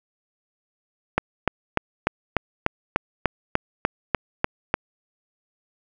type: click train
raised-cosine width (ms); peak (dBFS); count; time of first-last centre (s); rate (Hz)
0.5; -3; 13; 1.18-4.741; 3.37
effects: none